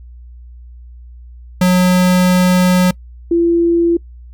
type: tone pair in turn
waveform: square / sine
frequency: 181.8 / 339.5 Hz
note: F#3 / F4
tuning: -30 / -49 cents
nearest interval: major seventh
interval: 1081 cents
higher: second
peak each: -9 dBFS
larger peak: neither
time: 1.61-2.91 / 3.31-3.97 s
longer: first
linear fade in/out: 5 ms
effects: noise-tail reverb RT60 0.1 s tail -24 dB re dry + added 60 Hz sine -33 dBFS peak until 4.33 s